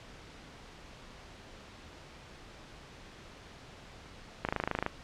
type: click train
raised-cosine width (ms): 0.5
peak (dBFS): -15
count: 12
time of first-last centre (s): 4.45-4.864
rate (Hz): 26.6
effects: pink hiss -51 dBFS RMS until 5.03 s + low-pass 5000 Hz 12 dB/octave